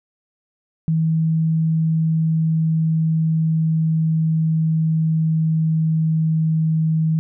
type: tone with pitch glide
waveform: sine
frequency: 160.8 to 159.23 Hz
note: E3 to D#3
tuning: -43 to +40 cents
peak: -15 dBFS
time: 0.88-7.19 s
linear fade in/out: 0 ms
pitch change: -17 cents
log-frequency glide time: 1.51-6.79 s
effects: none